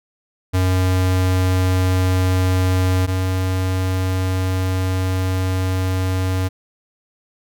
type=tone pair in turn; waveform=square; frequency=92.5 / 93.2 Hz; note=F#2 / F#2; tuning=0 / +13 cents; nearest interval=unison; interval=13 cents; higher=second; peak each=-15 / -18 dBFS; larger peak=first; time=0.53-3.07 / 3.07-6.49 s; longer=second; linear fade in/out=20 ms; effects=none